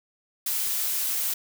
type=noise; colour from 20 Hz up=blue; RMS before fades=-27 dBFS; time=0.46-1.34 s; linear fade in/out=5 ms; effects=none